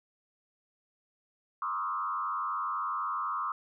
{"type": "tone with frequency modulation", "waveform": "sine", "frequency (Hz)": 1174, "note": "D6", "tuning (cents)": -1, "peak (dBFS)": -30, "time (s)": [1.62, 3.52], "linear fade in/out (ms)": 2, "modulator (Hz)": 96, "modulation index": 1.5, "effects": []}